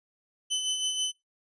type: tone with tremolo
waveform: sawtooth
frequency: 3029 Hz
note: F#7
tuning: 40 cents sharp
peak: -22 dBFS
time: 0.5-1.12 s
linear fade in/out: 20 ms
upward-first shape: sine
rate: 6.2 Hz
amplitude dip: 45%
effects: noise-tail reverb RT60 0.2 s tail -21 dB re dry + resampled to 22050 Hz